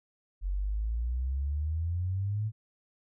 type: exponential sweep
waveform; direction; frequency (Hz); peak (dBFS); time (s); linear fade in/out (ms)
sine; up; 45 to 111; -28; 0.41-2.52; 50
effects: none